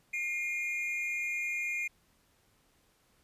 triangle tone pair together, 2120 / 2429 Hz, C7 / D#7, +22 / -42 cents, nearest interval major second, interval 236 cents, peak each -34 / -32 dBFS, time 0.13-1.88 s, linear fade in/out 10 ms, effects pink hiss -69 dBFS RMS until 3.23 s + resampled to 32000 Hz

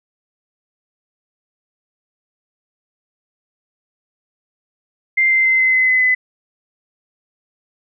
sine tone with pitch steps, 2093 / 2080 / 2067 / 2053 / 2040 / 2028 / 2015 Hz, C7 / C7 / C7 / C7 / C7 / B6 / B6, 0 / -11 / -22 / -33 / -44 / +45 / +34 cents, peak -11 dBFS, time 5.17-6.15 s, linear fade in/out 10 ms, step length 140 ms, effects none

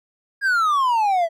triangle exponential sweep, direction down, 1651 to 646 Hz, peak -14 dBFS, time 0.41-1.29 s, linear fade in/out 50 ms, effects none

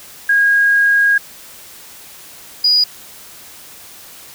sine tone pair in turn, 1635 / 4909 Hz, G#6 / D#8, -28 / -24 cents, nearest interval octave + perfect fifth, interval 1904 cents, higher second, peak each -9 dBFS, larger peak neither, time 0.29-1.18 / 2.64-2.84 s, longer first, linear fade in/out 5 ms, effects white hiss -38 dBFS RMS until 4.34 s

